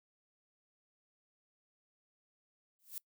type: noise with exponential growth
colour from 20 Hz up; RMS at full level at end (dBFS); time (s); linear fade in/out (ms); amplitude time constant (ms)
violet; -39; 2.79-2.98; 0; 40
effects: noise-tail reverb RT60 0.1 s tail -24 dB re dry